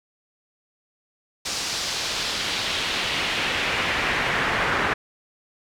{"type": "noise with band-pass filter sweep", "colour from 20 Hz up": "brown", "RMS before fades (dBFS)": -25, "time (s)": [1.45, 4.94], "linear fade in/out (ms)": 10, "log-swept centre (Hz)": [5800, 1600], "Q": 1.5, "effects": []}